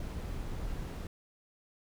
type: noise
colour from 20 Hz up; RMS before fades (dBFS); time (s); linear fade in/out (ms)
brown; -38; 0-1.07; 2
effects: none